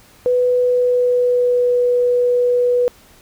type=tone with pitch glide; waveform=sine; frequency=496.3 to 490.3 Hz; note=B4 to B4; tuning=+8 to -13 cents; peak=-12 dBFS; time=0.26-2.88 s; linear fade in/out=0 ms; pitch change=-21 cents; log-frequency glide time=0.44-1.77 s; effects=pink hiss -48 dBFS RMS until 3.21 s